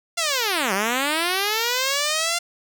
5% pulse linear two-way sweep, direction down then up, 698.5 to 184.7 to 698.5 Hz, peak -9 dBFS, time 0.17-2.39 s, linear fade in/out 10 ms, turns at 0.73 s, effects none

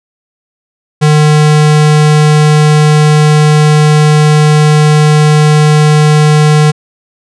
square tone, 151.4 Hz, D#3, 47 cents flat, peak -4 dBFS, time 1.01-6.72 s, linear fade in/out 20 ms, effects resampled to 22050 Hz

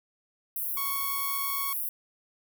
pink high-pass noise, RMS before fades -32 dBFS, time 0.56-1.89 s, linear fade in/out 2 ms, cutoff 11000 Hz, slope 48 dB/octave
sawtooth tone, 1108.7 Hz, C#6, in tune, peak -29 dBFS, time 0.77-1.73 s, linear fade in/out 2 ms
effects none

